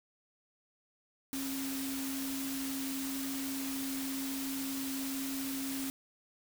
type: tone in noise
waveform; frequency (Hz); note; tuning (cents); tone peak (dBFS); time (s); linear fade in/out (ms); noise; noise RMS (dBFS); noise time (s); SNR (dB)
sine; 269.9; C#4; -46; -36; 1.33-5.9; 0; white; -41; 1.33-5.9; +2
effects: none